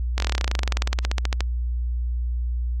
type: slowing click train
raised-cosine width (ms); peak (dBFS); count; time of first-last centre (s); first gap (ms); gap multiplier
0.2; -7; 29; 0.18-1.406; 21; 1.05
effects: added 60 Hz sine -22 dBFS peak until 2.8 s + AAC 64 kbps